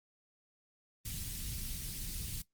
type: band-stop noise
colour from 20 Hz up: pink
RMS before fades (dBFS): -40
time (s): 1.05-2.42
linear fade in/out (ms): 5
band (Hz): 140 to 3900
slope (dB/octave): 12
effects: noise-tail reverb RT60 0.1 s tail -17 dB re dry + Opus 24 kbps